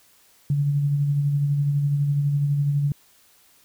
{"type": "tone with tremolo", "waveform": "sine", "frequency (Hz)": 143.4, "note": "D3", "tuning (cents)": -41, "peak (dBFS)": -17, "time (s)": [0.5, 2.92], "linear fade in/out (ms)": 2, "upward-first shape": "sine", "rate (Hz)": 12, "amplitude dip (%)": 35, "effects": ["white hiss -57 dBFS RMS until 3.64 s"]}